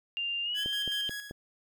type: tone with pitch glide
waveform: sine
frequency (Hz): 2794 to 3154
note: F7 to G7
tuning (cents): 0 to +10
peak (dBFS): -30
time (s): 0.17-1.09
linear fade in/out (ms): 0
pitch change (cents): +210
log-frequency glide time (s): 0.43-0.68
type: tone with tremolo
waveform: sawtooth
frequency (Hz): 1667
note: G#6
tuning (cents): +6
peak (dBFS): -32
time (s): 0.54-1.32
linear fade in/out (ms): 50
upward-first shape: square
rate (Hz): 5.3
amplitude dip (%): 55
type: click train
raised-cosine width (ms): 2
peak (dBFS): -27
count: 4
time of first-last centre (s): 0.66-1.311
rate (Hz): 4.61
effects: none